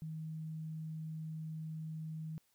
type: tone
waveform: sine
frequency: 158.1 Hz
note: D#3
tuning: 28 cents sharp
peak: -40 dBFS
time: 0.02-2.38 s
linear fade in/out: 0 ms
effects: white hiss -75 dBFS RMS until 2.54 s